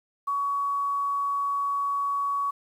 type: tone with quantisation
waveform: sine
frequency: 1125 Hz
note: C#6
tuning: 25 cents sharp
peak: -24 dBFS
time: 0.27-2.51 s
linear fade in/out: 10 ms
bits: 9
effects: none